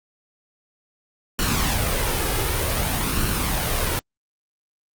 pink noise with flanger, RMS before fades -22 dBFS, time 1.39-3.99 s, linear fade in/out 0 ms, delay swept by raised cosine 0.7 to 2.4 ms, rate 0.54 Hz, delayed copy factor +0.5, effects Opus 48 kbps

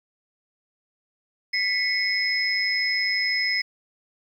sine tone cluster, 1994 / 2192 / 5120 Hz, B6 / C#7 / D#8, +16 / -20 / +49 cents, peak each -26 / -26 / -25 dBFS, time 1.53-3.62 s, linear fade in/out 10 ms, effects 9-bit

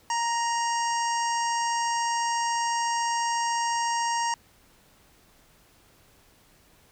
harmonic tone with a mistuned harmonic, 934 Hz, A#5, 3 cents sharp, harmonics 1 / 2 / 3 / 5 / 6 / 7 / 8 / 9, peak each -25 / -34 / -38 / -42 / -35 / -39 / -42 / -44 dBFS, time 0.1-4.34 s, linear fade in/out 2 ms, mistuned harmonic 3, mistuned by +17 cents, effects pink hiss -59 dBFS RMS until 6.91 s

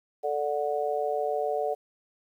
harmonic tone, 146.83 Hz, D3, in tune, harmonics 3 / 4 / 5, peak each -30 / -30 / -30 dBFS, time 0.23-1.75 s, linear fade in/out 20 ms, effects 10-bit

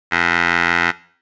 15% pulse tone with band-pass filter, 85.8 Hz, F2, 30 cents flat, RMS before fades -17 dBFS, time 0.11-0.92 s, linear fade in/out 20 ms, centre 1800 Hz, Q 2.7, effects noise-tail reverb RT60 0.5 s tail -18 dB re dry + resampled to 16000 Hz

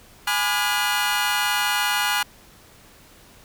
20% pulse chord, G# diminished seventh, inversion none, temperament just, 830.6 / 996.7 / 1196.1 / 1435.3 Hz, G#5 / B5 / D6 / F6, 0 / +16 / +31 / +47 cents, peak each -20 / -22 / -25 / -19 dBFS, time 0.27-2.23 s, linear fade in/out 5 ms, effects pink hiss -50 dBFS RMS until 3.44 s

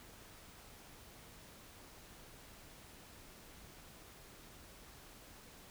silence, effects pink hiss -57 dBFS RMS until 5.7 s

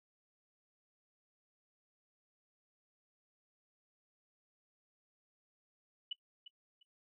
sine tone with echo, 2960 Hz, F#7, in tune, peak -36 dBFS, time 6.11-6.13 s, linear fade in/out 5 ms, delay 350 ms, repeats 2, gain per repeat -13 dB, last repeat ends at 6.83 s, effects noise-tail reverb RT60 0.1 s tail -21 dB re dry

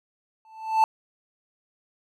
triangle tone with exponential growth, 882 Hz, A5, 4 cents sharp, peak -11 dBFS, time 0.45-0.84 s, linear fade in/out 1 ms, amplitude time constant 83 ms, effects none

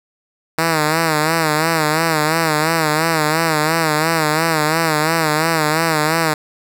5% pulse tone with vibrato, 158.2 Hz, D#3, 29 cents sharp, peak -3 dBFS, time 0.58-6.34 s, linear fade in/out 5 ms, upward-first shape sine, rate 2.9 Hz, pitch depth 83 cents each way, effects none

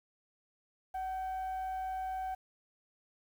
sine tone with frequency modulation, 754 Hz, F#5, 32 cents sharp, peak -33 dBFS, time 0.94-2.35 s, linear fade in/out 10 ms, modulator 810 Hz, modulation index 0.27, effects tanh soft clip ceiling -32 dBFS + 10-bit

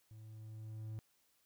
triangle tone with level ramp, 109.3 Hz, A2, 11 cents flat, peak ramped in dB -50 to -39 dBFS, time 0.11-0.99 s, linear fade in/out 0 ms, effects white hiss -75 dBFS RMS until 1.45 s

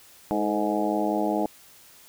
harmonic tone with a mistuned harmonic, 104.9 Hz, G#2, 18 cents sharp, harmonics 2 / 3 / 4 / 5 / 6 / 7 / 8, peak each -30 / -27 / -32 / -33 / -30 / -31 / -31 dBFS, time 0.31-1.46 s, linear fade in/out 0 ms, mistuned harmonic 4, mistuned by +54 cents, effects white hiss -52 dBFS RMS until 2.08 s

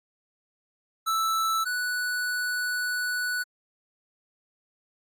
square tone pair in turn, 1318.5 / 1480 Hz, E6 / F#6, 0 / 0 cents, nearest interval major second, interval 200 cents, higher second, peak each -24 / -27 dBFS, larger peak first, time 1.06-1.65 / 1.65-3.44 s, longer second, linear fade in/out 20 ms, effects AAC 64 kbps

